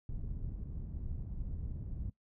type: low-pass noise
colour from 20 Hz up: pink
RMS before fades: -40 dBFS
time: 0.09-2.1 s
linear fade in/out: 2 ms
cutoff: 130 Hz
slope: 12 dB/octave
effects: noise-tail reverb RT60 0.1 s tail -18 dB re dry